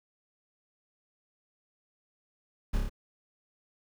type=noise with echo; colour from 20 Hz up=brown; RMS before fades=-28 dBFS; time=2.73-2.78 s; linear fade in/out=10 ms; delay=29 ms; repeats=4; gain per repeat=-2 dB; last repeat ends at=2.896 s; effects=none